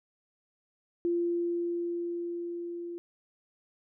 sine tone with level ramp, 344.7 Hz, F4, 23 cents flat, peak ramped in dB -25 to -36 dBFS, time 1.05-2.98 s, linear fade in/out 0 ms, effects none

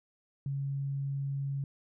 sine tone, 138.59 Hz, C#3, in tune, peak -31 dBFS, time 0.46-1.64 s, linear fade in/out 2 ms, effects none

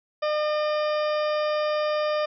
harmonic tone, 605 Hz, D#5, 49 cents flat, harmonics 1 / 2 / 3 / 4 / 5 / 6 / 8 / 9, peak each -23 / -30 / -37 / -39 / -42 / -42 / -41 / -48 dBFS, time 0.22-2.26 s, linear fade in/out 10 ms, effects none

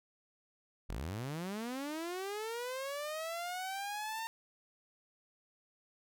sawtooth linear sweep, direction up, 37.36 to 914 Hz, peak -34 dBFS, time 0.89-4.27 s, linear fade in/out 0 ms, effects none

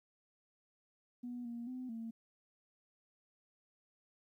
sine tone with pitch steps, 244.2 / 235.9 / 254.2 / 227.4 Hz, B3 / A#3 / C4 / A#3, -19 / +21 / -50 / -43 cents, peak -40 dBFS, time 1.23-2.11 s, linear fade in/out 10 ms, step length 220 ms, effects tanh soft clip ceiling -36 dBFS + 13-bit

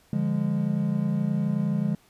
triangle chord, D diminished, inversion none, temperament equal with one note detuned, 146.83 / 174.61 / 205.9 Hz, D3 / F3 / Ab3, 0 / 0 / -15 cents, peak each -26 / -26 / -24 dBFS, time 0.13-1.95 s, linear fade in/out 2 ms, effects pink hiss -60 dBFS RMS until 2.09 s + resampled to 32000 Hz

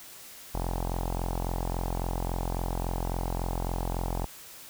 sawtooth tone with low-pass filter, 43.62 Hz, F1, 1 cent flat, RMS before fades -31 dBFS, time 0.54-4.26 s, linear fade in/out 10 ms, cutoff 850 Hz, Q 3.6, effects white hiss -47 dBFS RMS until 4.69 s

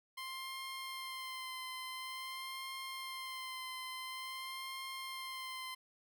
15% pulse tone with vibrato, 1046.5 Hz, C6, in tune, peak -36 dBFS, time 0.17-5.75 s, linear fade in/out 10 ms, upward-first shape sine, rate 0.48 Hz, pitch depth 24 cents each way, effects none

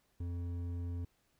sine tone with hard clipping, 87 Hz, F2, 6 cents flat, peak -38 dBFS, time 0.2-1.05 s, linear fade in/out 5 ms, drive 8 dB, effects pink hiss -75 dBFS RMS until 1.39 s

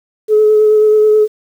sine tone with vibrato, 427.8 Hz, A4, 49 cents flat, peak -5 dBFS, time 0.28-1.28 s, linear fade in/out 50 ms, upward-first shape sine, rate 9.3 Hz, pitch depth 15 cents each way, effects tanh soft clip ceiling -1 dBFS + 7-bit

